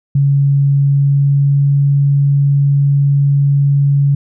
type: tone with pitch glide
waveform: sine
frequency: 140 to 140.89 Hz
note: C#3 to C#3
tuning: +18 to +28 cents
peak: -8 dBFS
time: 0.15-4.15 s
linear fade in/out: 5 ms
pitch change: +10 cents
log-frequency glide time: 0.78-1.74 s
effects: none